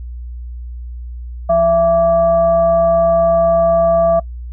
sine tone with frequency modulation, 668 Hz, E5, 23 cents sharp, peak -9 dBFS, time 1.49-4.2 s, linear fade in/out 10 ms, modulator 496 Hz, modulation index 0.38, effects noise-tail reverb RT60 0.1 s tail -25 dB re dry + added 60 Hz sine -25 dBFS peak until 4.52 s

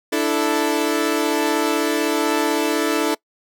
sawtooth chord, D suspended second, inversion none, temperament equal, 293.7 / 329.6 / 440 Hz, D4 / E4 / A4, 0 / 0 / 0 cents, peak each -18 dBFS, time 0.12-3.15 s, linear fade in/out 10 ms, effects noise-tail reverb RT60 0.1 s tail -23 dB re dry

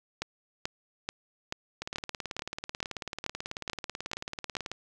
two click trains, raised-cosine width 0.2 ms, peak -18 / -14 dBFS, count 54 / 11, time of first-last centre 1.82-4.716 / 0.22-4.568 s, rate 18.3 / 2.3 Hz, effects none

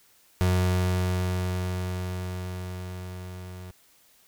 35% pulse tone with level ramp, 91.2 Hz, F#2, 24 cents flat, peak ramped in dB -18 to -37 dBFS, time 0.41-3.71 s, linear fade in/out 0 ms, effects white hiss -60 dBFS RMS until 4.27 s

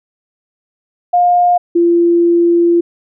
sine tone pair in turn, 709 / 342.6 Hz, F5 / F4, +26 / -33 cents, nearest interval octave + minor second, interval 1259 cents, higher first, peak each -7 dBFS, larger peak neither, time 1.13-1.58 / 1.75-2.81 s, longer second, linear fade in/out 10 ms, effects none

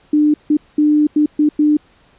sine tone bursts at uneven times, 299.6 Hz, D4, 35 cents sharp, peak -9 dBFS, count 6, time 0.13-0.34 / 0.5-0.57 / 0.78-1.07 / 1.16-1.26 / 1.39-1.49 / 1.59-1.77 s, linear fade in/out 5 ms, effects pink hiss -52 dBFS RMS until 2.18 s + resampled to 8000 Hz

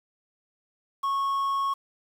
triangle tone with quantisation, 1100 Hz, C#6, 14 cents flat, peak -22 dBFS, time 1.03-1.74 s, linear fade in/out 10 ms, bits 8, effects none

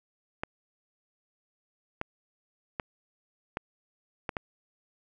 clicks, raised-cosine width 0.5 ms, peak -16 dBFS, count 6, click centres 0.435 / 2.014 / 2.798 / 3.571 / 4.292 / 4.368 s, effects none

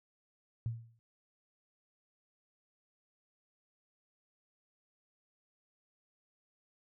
sine tone with exponential decay, 115 Hz, A#2, 23 cents flat, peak -30 dBFS, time 0.66-0.99 s, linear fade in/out 0 ms, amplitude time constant 70 ms, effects none

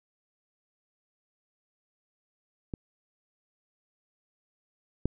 clicks, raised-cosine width 3 ms, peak -21 / -13 dBFS, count 2, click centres 2.738 / 5.056 s, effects none

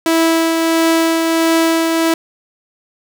sawtooth tone with tremolo, 327.7 Hz, E4, 10 cents flat, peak -6 dBFS, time 0.06-2.14 s, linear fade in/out 2 ms, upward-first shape triangle, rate 1.5 Hz, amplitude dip 35%, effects none

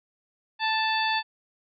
harmonic tone with a mistuned harmonic, 880 Hz, A5, in tune, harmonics 1 / 2 / 3 / 4 / 5, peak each -26 / -29 / -31 / -32 / -33 dBFS, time 0.59-1.23 s, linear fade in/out 50 ms, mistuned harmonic 5, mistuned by +38 cents, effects none

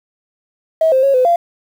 triangle tone with pitch steps, 643 / 524 / 550 / 508 / 688 Hz, E5 / C5 / C#5 / B4 / F5, -43 / +2 / -14 / +49 / -26 cents, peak -5 dBFS, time 0.81-1.36 s, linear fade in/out 5 ms, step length 110 ms, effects tanh soft clip ceiling -7 dBFS + 7-bit

